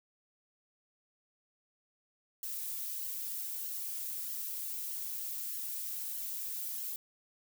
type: noise with flanger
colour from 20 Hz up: violet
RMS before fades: -39 dBFS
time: 2.43-6.96 s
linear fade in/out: 2 ms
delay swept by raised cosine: 0.81 to 5.31 ms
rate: 1.6 Hz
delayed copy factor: -0.55
effects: none